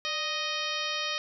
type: harmonic tone with a mistuned harmonic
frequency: 622.3 Hz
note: D#5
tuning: in tune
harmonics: 1 / 2 / 3 / 4 / 5 / 6 / 7 / 8 / 9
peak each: -40 / -37 / -38 / -36 / -36 / -37 / -40 / -41 / -41 dBFS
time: 0.05-1.18 s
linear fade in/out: 0 ms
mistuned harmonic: 1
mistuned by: -78 cents
effects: none